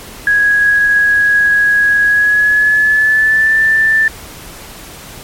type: tone with pitch glide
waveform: sine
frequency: 1661.2 to 1770.2 Hz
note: G#6 to A6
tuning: 0 to +10 cents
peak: -7 dBFS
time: 0.27-4.08 s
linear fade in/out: 2 ms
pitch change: +110 cents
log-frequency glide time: 2.05-3.56 s
effects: pink hiss -32 dBFS RMS until 5.23 s + MP3 64 kbps